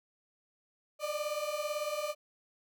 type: beating tone pair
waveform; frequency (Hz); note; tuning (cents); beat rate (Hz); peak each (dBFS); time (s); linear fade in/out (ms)
35% pulse; 587.3 / 605.3; D5 / D#5; 0 / -48; 18; -35 / -34; 0.99-2.15; 50
effects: none